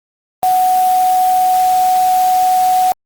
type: tone in noise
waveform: sine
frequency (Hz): 740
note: F#5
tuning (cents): 0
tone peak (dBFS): -9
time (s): 0.43-2.92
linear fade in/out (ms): 0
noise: white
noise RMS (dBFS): -27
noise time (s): 0.43-2.92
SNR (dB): +15
effects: Opus 32 kbps